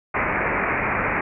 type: low-pass noise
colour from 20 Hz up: white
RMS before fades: -23 dBFS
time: 0.14-1.21 s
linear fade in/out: 5 ms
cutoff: 2400 Hz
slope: 96 dB/octave
effects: none